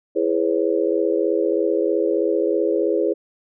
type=chord; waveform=sine; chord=C# minor seventh; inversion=first; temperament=just; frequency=332.6 / 415.8 / 498.9 / 554.4 Hz; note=E4 / G#4 / B4 / C#5; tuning=+16 / +2 / +17 / 0 cents; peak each=-22 / -21 / -23 / -25 dBFS; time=0.15-3.14 s; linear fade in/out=20 ms; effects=none